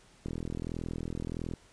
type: click train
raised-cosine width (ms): 3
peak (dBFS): -23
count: 54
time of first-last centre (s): 0.26-1.537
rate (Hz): 41.5
effects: pink hiss -60 dBFS RMS until 1.72 s + resampled to 22050 Hz